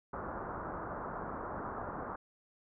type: low-pass noise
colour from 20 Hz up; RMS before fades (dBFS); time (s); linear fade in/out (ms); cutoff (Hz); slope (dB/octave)
white; -41; 0.13-2.16; 5; 1400; 48
effects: none